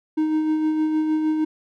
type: tone with tremolo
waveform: triangle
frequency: 311.1 Hz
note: D#4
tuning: in tune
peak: -15 dBFS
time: 0.17-1.45 s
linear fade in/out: 10 ms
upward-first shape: sine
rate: 6.5 Hz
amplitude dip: 35%
effects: none